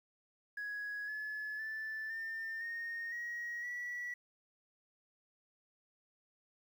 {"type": "tone with pitch steps", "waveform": "sine", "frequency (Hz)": [1670, 1713, 1757.1, 1802.3, 1848.7, 1896.3, 1945.1], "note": ["G#6", "A6", "A6", "A6", "A#6", "A#6", "B6"], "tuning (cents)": [9, -47, -3, 41, -15, 29, -27], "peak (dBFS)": -37, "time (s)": [0.57, 4.14], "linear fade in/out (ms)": 5, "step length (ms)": 510, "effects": ["tanh soft clip ceiling -36 dBFS", "11-bit"]}